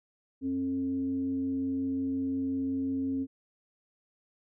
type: tone with frequency modulation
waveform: sine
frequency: 268.3 Hz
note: C4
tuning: 44 cents sharp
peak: -28 dBFS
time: 0.41-3.27 s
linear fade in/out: 50 ms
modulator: 177 Hz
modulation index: 0.28
effects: none